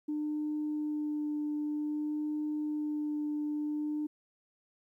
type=tone with vibrato; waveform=sine; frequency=300 Hz; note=D4; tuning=37 cents sharp; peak=-30 dBFS; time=0.08-4.07 s; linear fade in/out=10 ms; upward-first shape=sine; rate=0.53 Hz; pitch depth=11 cents each way; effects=tanh soft clip ceiling -27 dBFS + 12-bit